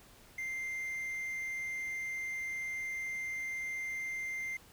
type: tone with quantisation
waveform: triangle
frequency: 2093 Hz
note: C7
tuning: in tune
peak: -34 dBFS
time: 0.38-4.57 s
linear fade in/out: 5 ms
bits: 10
effects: pink hiss -59 dBFS RMS until 4.72 s